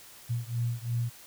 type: beating tone pair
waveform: sine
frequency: 117.4 / 120.3 Hz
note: A#2 / B2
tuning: +13 / -45 cents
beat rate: 2.9 Hz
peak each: -31 / -32 dBFS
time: 0.29-1.1 s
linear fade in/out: 20 ms
effects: white hiss -51 dBFS RMS until 1.26 s